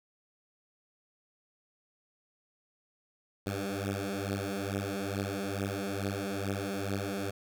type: beating tone pair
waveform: 10% pulse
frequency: 97.8 / 100.1 Hz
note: G2 / G2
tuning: -4 / +37 cents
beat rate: 2.3 Hz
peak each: -27 dBFS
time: 3.46-7.31 s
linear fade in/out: 10 ms
effects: none